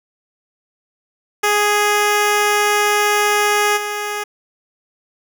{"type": "tone with level steps", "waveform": "10% pulse", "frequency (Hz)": 415.3, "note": "G#4", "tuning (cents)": 0, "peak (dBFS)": [-5, -13], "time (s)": [1.43, 4.24], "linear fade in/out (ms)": 10, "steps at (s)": 3.76, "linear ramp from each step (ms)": 20, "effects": []}